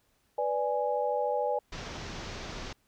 sine chord, G# diminished, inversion first, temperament equal, 493.9 / 587.3 / 830.6 Hz, B4 / D5 / G#5, 0 / 0 / 0 cents, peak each -31 dBFS, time 0.38-1.59 s, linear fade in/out 5 ms
pink low-pass noise, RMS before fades -40 dBFS, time 1.72-2.73 s, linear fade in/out 5 ms, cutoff 6400 Hz, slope 48 dB/octave
effects pink hiss -71 dBFS RMS until 2.87 s

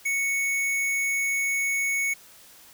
square tone, 2217 Hz, C#7, in tune, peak -24 dBFS, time 0.05-2.14 s, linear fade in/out 10 ms, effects white hiss -51 dBFS RMS until 2.73 s

